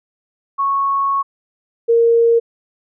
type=tone pair in turn; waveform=sine; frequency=1104 / 464.2 Hz; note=C#6 / A#4; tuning=-7 / -7 cents; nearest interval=octave + minor third; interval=1500 cents; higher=first; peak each=-14 / -9 dBFS; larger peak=second; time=0.58-1.23 / 1.88-2.4 s; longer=first; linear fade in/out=20 ms; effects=none